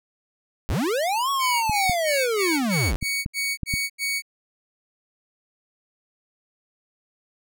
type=linear two-way sweep; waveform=square; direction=up then down; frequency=33.21 to 1122 to 33.21 Hz; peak=-22 dBFS; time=0.69-2.96 s; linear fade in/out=0 ms; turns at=1.3 s
type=tone bursts; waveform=sawtooth; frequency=2236 Hz; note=C#7; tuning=14 cents sharp; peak=-20 dBFS; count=9; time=1.39-4.222 s; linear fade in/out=50 ms; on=240 ms; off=84 ms
type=clicks; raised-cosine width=5 ms; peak=-15 dBFS; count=6; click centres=1.696 / 1.896 / 3.027 / 3.261 / 3.633 / 3.739 s
effects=none